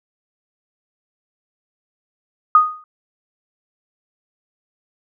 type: tone with exponential decay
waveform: sine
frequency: 1240 Hz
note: D#6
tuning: 6 cents flat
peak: -4 dBFS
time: 2.55-2.84 s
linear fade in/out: 2 ms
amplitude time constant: 61 ms
effects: none